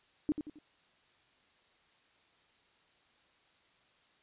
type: tone with echo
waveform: sine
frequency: 301.5 Hz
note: D4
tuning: 46 cents sharp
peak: -26 dBFS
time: 0.29-0.32 s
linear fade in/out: 0 ms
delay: 89 ms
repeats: 3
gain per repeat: -8 dB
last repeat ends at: 0.587 s
effects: white hiss -68 dBFS RMS until 4.22 s + resampled to 8000 Hz